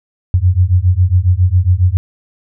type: beating tone pair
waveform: sine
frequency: 87.31 / 94.61 Hz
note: F2 / F#2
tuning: 0 / +39 cents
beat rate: 7.3 Hz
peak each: -11 dBFS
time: 0.34-1.97 s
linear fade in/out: 0 ms
effects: none